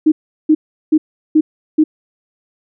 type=tone bursts; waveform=sine; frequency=310 Hz; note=D#4; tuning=6 cents flat; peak=-6 dBFS; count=5; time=0.06-1.84 s; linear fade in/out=10 ms; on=60 ms; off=370 ms; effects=none